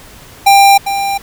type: tone with echo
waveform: square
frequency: 794 Hz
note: G5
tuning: 22 cents sharp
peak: -4 dBFS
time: 0.46-0.78 s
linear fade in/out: 10 ms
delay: 400 ms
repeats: 1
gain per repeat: -10 dB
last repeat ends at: 1.18 s
effects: pink hiss -37 dBFS RMS until 1.22 s